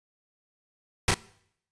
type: noise with echo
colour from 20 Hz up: pink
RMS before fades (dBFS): -21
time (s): 1.08-1.11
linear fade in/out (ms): 2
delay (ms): 32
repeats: 1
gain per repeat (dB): -3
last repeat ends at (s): 1.142
effects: noise-tail reverb RT60 0.7 s tail -21 dB re dry + resampled to 22050 Hz